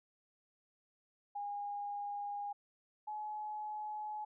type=tone pair in turn; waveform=sine; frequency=816 / 848.5 Hz; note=G#5 / G#5; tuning=-31 / +37 cents; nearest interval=minor second; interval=68 cents; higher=second; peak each=-38 / -39 dBFS; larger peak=first; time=1.35-2.53 / 3.07-4.25 s; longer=neither; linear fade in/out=10 ms; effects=none